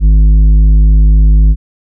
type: tone with tanh clipping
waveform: sine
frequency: 51.91 Hz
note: G#1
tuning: in tune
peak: -4 dBFS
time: 0-1.56 s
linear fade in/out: 50 ms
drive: 8 dB
effects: none